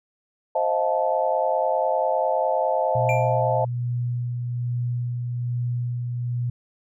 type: chord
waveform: sine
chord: F dominant seventh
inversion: second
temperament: just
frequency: 523.8 / 628.6 / 698.5 / 873.1 Hz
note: C5 / Eb5 / F5 / A5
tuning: +2 / +18 / 0 / -14 cents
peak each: -25 / -24 / -26 / -25 dBFS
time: 0.55-3.65 s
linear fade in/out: 5 ms
type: tone with tremolo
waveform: sine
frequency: 121.5 Hz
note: B2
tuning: 28 cents flat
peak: -22 dBFS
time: 2.95-6.5 s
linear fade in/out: 5 ms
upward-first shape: sine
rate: 1.2 Hz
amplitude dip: 30%
type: tone with exponential decay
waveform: triangle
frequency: 2375 Hz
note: D7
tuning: 19 cents sharp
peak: -21 dBFS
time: 3.09-3.41 s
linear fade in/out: 1 ms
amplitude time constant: 68 ms
effects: none